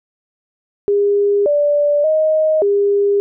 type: tone with pitch steps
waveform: sine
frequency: 405.9 / 584 / 625 / 403.8 Hz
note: G#4 / D5 / D#5 / G#4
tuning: -40 / -10 / +8 / -49 cents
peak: -11 dBFS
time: 0.88-3.2 s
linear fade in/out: 0 ms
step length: 580 ms
effects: none